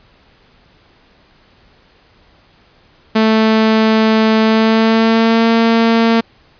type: tone with pitch glide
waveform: sawtooth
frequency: 220 to 228.3 Hz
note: A3 to A#3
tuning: 0 to -36 cents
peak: -5 dBFS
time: 3.15-6.21 s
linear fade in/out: 10 ms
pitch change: +64 cents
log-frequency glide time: 4.41-5.48 s
effects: pink hiss -50 dBFS RMS until 6.59 s + resampled to 11025 Hz